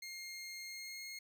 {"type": "tone with pitch glide", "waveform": "20% pulse", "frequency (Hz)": [2129, 2148], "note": ["C7", "C7"], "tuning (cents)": [30, 45], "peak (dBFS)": -40, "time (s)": [0.02, 1.19], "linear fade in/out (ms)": 5, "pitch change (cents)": 15, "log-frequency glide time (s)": [0.65, 1.03], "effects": []}